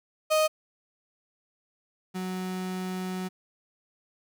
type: tone pair in turn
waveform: 35% pulse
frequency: 622.3 / 185.01 Hz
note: D#5 / F#3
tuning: 0 / 0 cents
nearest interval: octave + major sixth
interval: 2100 cents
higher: first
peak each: -19 / -29 dBFS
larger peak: first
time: 0.3-0.48 / 2.14-3.29 s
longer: second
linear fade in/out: 20 ms
effects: none